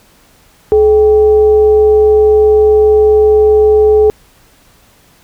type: tone with frequency modulation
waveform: sine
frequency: 426.2 Hz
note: G#4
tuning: 45 cents sharp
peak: -4 dBFS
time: 0.72-4.1 s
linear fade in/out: 0 ms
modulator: 358 Hz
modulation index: 0.3
effects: pink hiss -47 dBFS RMS until 5.23 s